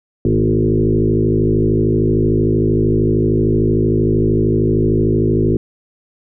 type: tone with frequency modulation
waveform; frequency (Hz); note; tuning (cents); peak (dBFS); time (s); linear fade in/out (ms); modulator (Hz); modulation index
sine; 238.2; A#3; +38; -11; 0.25-5.57; 2; 53.1; 3.3
effects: none